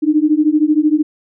sine beating tone pair, 298.3 / 311.3 Hz, D4 / D#4, +27 / +1 cents, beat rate 13 Hz, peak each -13 dBFS, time 0.02-1.03 s, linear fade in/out 20 ms, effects none

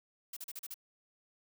blue noise bursts, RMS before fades -43 dBFS, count 6, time 0.33-0.742 s, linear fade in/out 5 ms, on 37 ms, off 38 ms, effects none

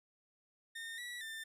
30% pulse tone with pitch steps, 1825 / 1943 / 1790 Hz, A#6 / B6 / A6, -37 / -29 / +29 cents, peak -40 dBFS, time 0.75-1.44 s, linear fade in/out 10 ms, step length 230 ms, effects resampled to 32000 Hz

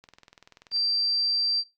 click train, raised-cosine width 0.2 ms, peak -31 dBFS, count 16, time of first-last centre 0.04-0.765 s, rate 20.7 Hz
sine tone, 4699 Hz, D8, in tune, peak -22 dBFS, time 0.71-1.64 s, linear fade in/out 50 ms
effects noise-tail reverb RT60 0.2 s tail -17 dB re dry + Opus 48 kbps

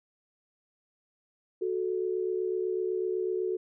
sine tone pair together, 369.4 / 437.4 Hz, F#4 / A4, -3 / -10 cents, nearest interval minor third, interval 293 cents, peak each -29 / -32 dBFS, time 1.61-3.57 s, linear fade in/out 10 ms, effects none

